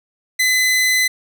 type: tone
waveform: sawtooth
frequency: 2020 Hz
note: B6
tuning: 39 cents sharp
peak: -10 dBFS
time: 0.39-1.08 s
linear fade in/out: 10 ms
effects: none